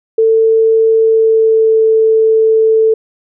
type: tone with pitch glide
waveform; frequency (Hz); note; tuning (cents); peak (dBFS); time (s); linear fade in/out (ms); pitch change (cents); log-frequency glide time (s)
sine; 446.5 to 442.6; A4 to A4; +25 to +10; -6; 0.18-2.94; 5; -15; 0.96-1.83
effects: none